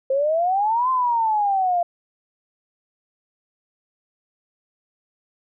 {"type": "exponential two-way sweep", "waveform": "sine", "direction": "up then down", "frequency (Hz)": [523.3, 1046.5, 685], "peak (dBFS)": -17, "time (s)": [0.1, 1.83], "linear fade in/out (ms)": 5, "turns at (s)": 0.9, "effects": []}